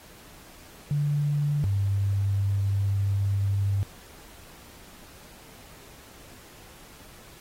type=tone pair in turn; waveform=sine; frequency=145.8 / 99.05 Hz; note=D3 / G2; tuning=-12 / +18 cents; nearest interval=perfect fifth; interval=670 cents; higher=first; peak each=-22 dBFS; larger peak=neither; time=0.91-1.64 / 1.64-3.83 s; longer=second; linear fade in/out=0 ms; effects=pink hiss -50 dBFS RMS until 7.4 s + AAC 48 kbps